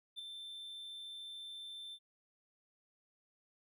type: tone with ADSR envelope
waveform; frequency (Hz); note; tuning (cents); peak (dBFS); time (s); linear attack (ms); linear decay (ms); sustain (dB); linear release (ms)
triangle; 3553; A7; +16; -38; 0.16-1.99; 31; 6; -6; 58
effects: none